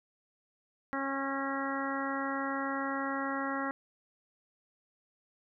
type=harmonic tone; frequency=273.2 Hz; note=C#4; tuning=25 cents flat; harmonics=1 / 2 / 3 / 4 / 5 / 6 / 7; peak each=-36 / -40 / -40 / -39 / -39 / -42 / -41 dBFS; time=0.93-3.71 s; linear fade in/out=0 ms; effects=none